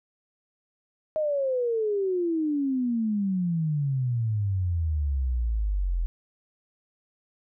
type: exponential sweep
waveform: sine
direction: down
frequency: 631 to 41.2 Hz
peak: -23 dBFS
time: 1.16-6.06 s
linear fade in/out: 0 ms
effects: none

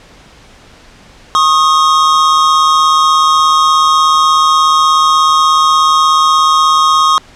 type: tone pair together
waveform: square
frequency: 1087.9 / 1244.5 Hz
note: C#6 / D#6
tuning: -33 / 0 cents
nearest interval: major second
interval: 233 cents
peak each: -10 dBFS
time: 1.35-7.18 s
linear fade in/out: 0 ms
effects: pink hiss -40 dBFS RMS until 7.35 s + low-pass 6000 Hz 12 dB/octave

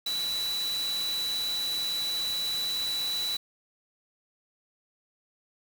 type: tone in noise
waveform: sine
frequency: 3951 Hz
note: B7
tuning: in tune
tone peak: -28 dBFS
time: 0.06-3.37 s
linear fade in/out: 5 ms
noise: white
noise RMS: -38 dBFS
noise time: 0.06-3.37 s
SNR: +7 dB
effects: none

